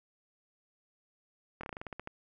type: slowing click train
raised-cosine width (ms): 0.5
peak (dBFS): -25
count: 11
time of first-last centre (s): 1.61-2.074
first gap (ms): 24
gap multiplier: 1.14
effects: none